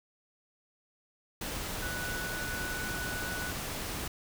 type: tone in noise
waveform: sine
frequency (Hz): 1480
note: F#6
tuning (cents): 0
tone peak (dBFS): -37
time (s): 1.82-3.51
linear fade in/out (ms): 5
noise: pink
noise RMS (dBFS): -37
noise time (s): 1.41-4.08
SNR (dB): -3
effects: none